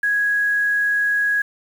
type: tone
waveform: sine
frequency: 1661.2 Hz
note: G#6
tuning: in tune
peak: -16 dBFS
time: 0.03-1.42 s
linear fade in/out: 5 ms
effects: 7-bit